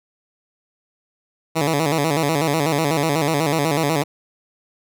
10% pulse tone with vibrato, 152.2 Hz, D#3, 38 cents flat, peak -9 dBFS, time 1.55-4.04 s, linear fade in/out 20 ms, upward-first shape square, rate 8.1 Hz, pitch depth 110 cents each way, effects none

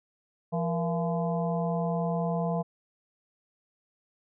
harmonic tone with a mistuned harmonic, 170 Hz, F3, 46 cents flat, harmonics 1 / 3 / 4 / 5 / 6, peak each -28 / -34 / -32 / -39 / -40 dBFS, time 0.52-2.63 s, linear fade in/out 20 ms, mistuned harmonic 3, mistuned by -120 cents, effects none

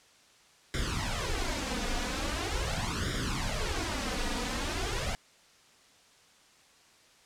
pink noise with flanger, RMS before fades -32 dBFS, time 0.74-5.15 s, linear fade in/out 0 ms, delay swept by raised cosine 0.56 to 4.16 ms, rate 0.42 Hz, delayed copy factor +0.8, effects white hiss -60 dBFS RMS until 7.25 s + low-pass 7000 Hz 12 dB/octave

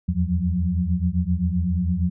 sine tone cluster, 80.2 / 87.4 / 175 / 183.1 Hz, E2 / F2 / F3 / F#3, -47 / +2 / +4 / -18 cents, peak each -25 dBFS, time 0.08-2.1 s, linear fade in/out 10 ms, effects none

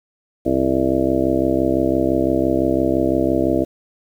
harmonic tone, 65.9 Hz, C2, 13 cents sharp, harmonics 1 / 2 / 3 / 4 / 5 / 6 / 7 / 9 / 10, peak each -29 / -29 / -31 / -21 / -19 / -25 / -25 / -23 / -26 dBFS, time 0.45-3.65 s, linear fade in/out 20 ms, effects 8-bit

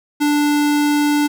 square tone, 293.7 Hz, D4, in tune, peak -14 dBFS, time 0.2-1.28 s, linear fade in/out 20 ms, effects none

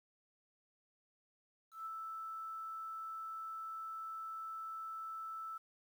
sine tone with ADSR envelope, 1318.5 Hz, E6, in tune, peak -40 dBFS, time 1.71-5.58 s, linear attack 150 ms, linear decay 15 ms, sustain -2 dB, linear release 9 ms, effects 11-bit

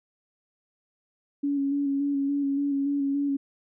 sine tone with vibrato, 280.6 Hz, C#4, 21 cents sharp, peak -23 dBFS, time 1.43-3.37 s, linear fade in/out 10 ms, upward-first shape square, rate 3.5 Hz, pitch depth 21 cents each way, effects none

